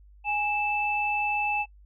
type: tone pair together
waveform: sine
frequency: 829 / 2637 Hz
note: G#5 / E7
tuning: -3 / 0 cents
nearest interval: octave + minor sixth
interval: 2003 cents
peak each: -27 dBFS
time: 0.24-1.66 s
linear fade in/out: 50 ms
effects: noise-tail reverb RT60 0.1 s tail -22 dB re dry + added 50 Hz sine -50 dBFS peak until 1.85 s